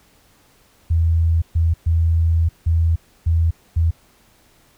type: tone bursts at uneven times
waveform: sine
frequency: 82.41 Hz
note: E2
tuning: in tune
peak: -13 dBFS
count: 6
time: 0.9-1.42 / 1.55-1.74 / 1.86-2.49 / 2.66-2.96 / 3.26-3.51 / 3.76-3.91 s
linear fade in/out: 10 ms
effects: pink hiss -55 dBFS RMS until 4.77 s